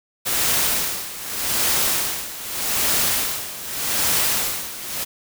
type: noise with tremolo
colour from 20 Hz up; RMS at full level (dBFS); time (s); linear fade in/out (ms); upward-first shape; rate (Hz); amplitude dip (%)
white; -19; 0.25-5.05; 20; sine; 0.83; 80
effects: none